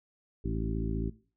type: harmonic tone with a mistuned harmonic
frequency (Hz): 55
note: A1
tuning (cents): 0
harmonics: 1 / 2 / 3 / 4 / 5 / 6 / 7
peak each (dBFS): -33 / -36 / -38 / -39 / -40 / -41 / -41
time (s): 0.44-1.1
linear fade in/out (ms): 10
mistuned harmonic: 6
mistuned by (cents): -34
effects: noise-tail reverb RT60 0.4 s tail -19 dB re dry